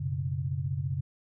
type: chord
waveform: sine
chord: F# suspended fourth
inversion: none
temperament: equal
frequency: 92.5 / 123.47 / 138.59 Hz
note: F#2 / B2 / C#3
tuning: 0 / 0 / 0 cents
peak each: -34 / -35 / -31 dBFS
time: 0-1.01 s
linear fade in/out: 10 ms
effects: none